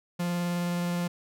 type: tone with vibrato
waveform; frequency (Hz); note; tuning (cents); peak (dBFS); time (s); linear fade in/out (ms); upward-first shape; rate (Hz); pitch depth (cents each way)
45% pulse; 174.61; F3; 0; -27; 0.19-1.08; 10; square; 19; 8
effects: none